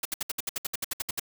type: noise bursts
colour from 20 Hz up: white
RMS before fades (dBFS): -30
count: 14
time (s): 0.03-1.197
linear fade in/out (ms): 5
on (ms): 23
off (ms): 65
effects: none

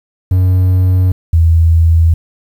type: tone pair in turn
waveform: triangle / sine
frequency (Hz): 92.2 / 82.24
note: F#2 / E2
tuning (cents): -6 / -4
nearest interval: major second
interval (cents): 198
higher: first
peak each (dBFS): -5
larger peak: neither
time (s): 0.31-1.12 / 1.33-2.14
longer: neither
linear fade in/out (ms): 5
effects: 7-bit

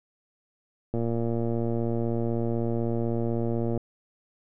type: click train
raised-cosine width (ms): 2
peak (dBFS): -16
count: 330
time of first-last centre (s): 0.94-3.776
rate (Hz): 116
effects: none

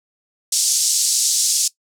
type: band-pass noise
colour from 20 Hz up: pink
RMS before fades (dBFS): -18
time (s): 0.52-1.68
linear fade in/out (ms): 5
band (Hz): 5200 to 9200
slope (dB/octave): 24
effects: noise-tail reverb RT60 0.1 s tail -19 dB re dry

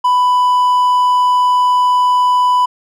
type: tone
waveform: triangle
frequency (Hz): 994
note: B5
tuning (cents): +11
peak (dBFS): -7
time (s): 0.04-2.66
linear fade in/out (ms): 10
effects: none

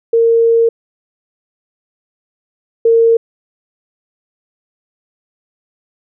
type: tone pair in turn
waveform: sine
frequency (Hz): 460 / 458.4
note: A#4 / A#4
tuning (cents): -23 / -29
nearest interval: unison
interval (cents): 6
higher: first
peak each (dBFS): -7 / -6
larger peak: second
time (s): 0.13-0.69 / 2.85-3.17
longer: first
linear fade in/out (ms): 5
effects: none

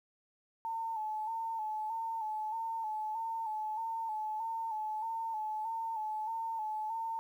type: tone with vibrato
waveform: sine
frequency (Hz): 883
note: A5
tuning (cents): +6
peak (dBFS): -34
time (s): 0.65-7.19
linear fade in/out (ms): 0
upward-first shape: square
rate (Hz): 1.6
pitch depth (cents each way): 43
effects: 11-bit

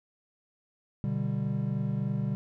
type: chord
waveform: triangle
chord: G major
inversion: first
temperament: equal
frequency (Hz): 123.47 / 146.83 / 196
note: B2 / D3 / G3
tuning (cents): 0 / 0 / 0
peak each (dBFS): -30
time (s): 1.04-2.35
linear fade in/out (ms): 0
effects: none

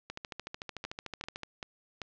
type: two click trains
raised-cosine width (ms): 0.2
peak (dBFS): -20 / -21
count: 4 / 19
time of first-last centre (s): 0.85-2.017 / 0.1-1.433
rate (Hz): 2.57 / 13.5
effects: low-pass 5000 Hz 12 dB/octave

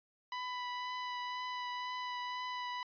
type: tone with vibrato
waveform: sawtooth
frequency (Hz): 993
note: B5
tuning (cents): +9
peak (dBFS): -34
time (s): 0.32-2.83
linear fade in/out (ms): 2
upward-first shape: triangle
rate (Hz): 2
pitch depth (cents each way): 14
effects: resampled to 11025 Hz

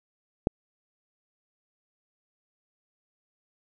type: click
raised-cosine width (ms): 2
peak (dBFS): -8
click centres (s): 0.471
effects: none

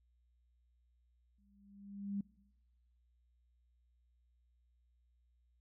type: tone with exponential growth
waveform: sine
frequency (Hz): 200.2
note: G3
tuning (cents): +37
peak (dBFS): -34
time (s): 1.38-2.21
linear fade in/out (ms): 5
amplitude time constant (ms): 180
effects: noise-tail reverb RT60 1.0 s tail -23 dB re dry + added 60 Hz sine -70 dBFS peak until 5.6 s

